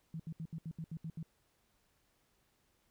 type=tone bursts; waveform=sine; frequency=161.6 Hz; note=E3; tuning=34 cents flat; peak=-39 dBFS; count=9; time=0.14-1.229 s; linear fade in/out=2 ms; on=57 ms; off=72 ms; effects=pink hiss -75 dBFS RMS until 2.9 s